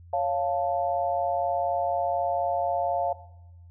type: chord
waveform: sine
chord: Db augmented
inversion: none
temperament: equal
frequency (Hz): 554.4 / 698.5 / 880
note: Db5 / F5 / A5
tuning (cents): 0 / 0 / 0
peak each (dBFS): -29 / -25 / -31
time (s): 0.13-3.13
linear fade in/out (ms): 5
effects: noise-tail reverb RT60 0.9 s tail -17 dB re dry + added 86 Hz sine -46 dBFS peak until 3.7 s